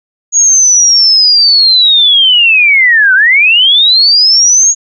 sine linear two-way sweep, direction down then up, 6700 to 1474 to 6700 Hz, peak -3 dBFS, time 0.32-4.75 s, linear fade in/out 50 ms, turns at 3.14 s, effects none

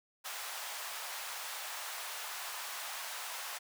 pink high-pass noise, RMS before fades -42 dBFS, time 0.24-3.59 s, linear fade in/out 20 ms, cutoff 740 Hz, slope 24 dB/octave, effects none

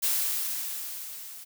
blue noise with level ramp, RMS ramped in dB -25 to -44 dBFS, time 0.02-1.45 s, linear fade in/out 20 ms, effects none

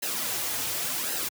white noise with flanger, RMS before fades -30 dBFS, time 0.02-1.29 s, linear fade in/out 10 ms, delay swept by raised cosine 0.86 to 5.26 ms, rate 0.9 Hz, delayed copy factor -0.6, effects high-pass 100 Hz 12 dB/octave

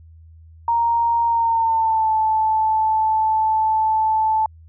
sine tone with pitch glide, 932.3 to 874.9 Hz, A#5 to A5, 0 to -10 cents, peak -15 dBFS, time 0.68-4.46 s, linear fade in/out 2 ms, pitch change -110 cents, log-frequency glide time 1.26-2.12 s, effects added 81 Hz sine -42 dBFS peak until 4.68 s

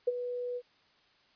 sine tone with ADSR envelope, 490.9 Hz, B4, 10 cents flat, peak -22 dBFS, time 0.07-0.62 s, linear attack 10 ms, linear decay 28 ms, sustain -11 dB, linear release 54 ms, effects white hiss -66 dBFS RMS until 1.35 s + resampled to 11025 Hz

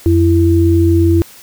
sine tone pair together, 88.5 / 334.1 Hz, F2 / E4, +23 / +23 cents, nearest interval octave + major seventh, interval 2300 cents, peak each -10 dBFS, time 0.06-1.22 s, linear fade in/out 0 ms, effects white hiss -39 dBFS RMS until 1.42 s

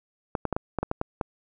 clicks, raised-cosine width 1 ms, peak -12 dBFS, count 9, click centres 0.352 / 0.453 / 0.527 / 0.565 / 0.787 / 0.83 / 0.914 / 1.014 / 1.212 s, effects none

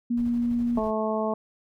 sine tone, 238.3 Hz, A#3, 38 cents sharp, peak -22 dBFS, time 0.1-0.79 s, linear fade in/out 10 ms
brown noise with tremolo, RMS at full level -41 dBFS, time 0.17-0.91 s, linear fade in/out 5 ms, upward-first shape square, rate 12 Hz, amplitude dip 40%
harmonic tone, 217.6 Hz, A3, 19 cents flat, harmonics 1 / 2 / 3 / 4 / 5, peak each -29 / -30 / -28 / -33 / -34 dBFS, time 0.77-1.34 s, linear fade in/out 5 ms
effects none

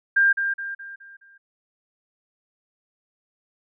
sine tone with echo, 1596 Hz, G6, 31 cents sharp, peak -14 dBFS, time 0.16-0.33 s, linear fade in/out 10 ms, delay 210 ms, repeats 5, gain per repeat -7 dB, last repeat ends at 1.38 s, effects none

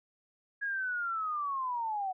sine linear sweep, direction down, 1661.2 to 735 Hz, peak -31 dBFS, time 0.61-2.13 s, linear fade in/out 20 ms, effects none

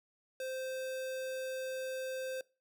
square tone, 521 Hz, C5, 7 cents flat, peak -38 dBFS, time 0.4-2.41 s, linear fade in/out 2 ms, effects noise-tail reverb RT60 0.3 s tail -22 dB re dry

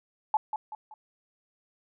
sine tone with echo, 860 Hz, A5, 40 cents flat, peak -20 dBFS, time 0.34-0.37 s, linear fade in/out 2 ms, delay 190 ms, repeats 3, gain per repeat -8 dB, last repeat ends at 0.94 s, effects none

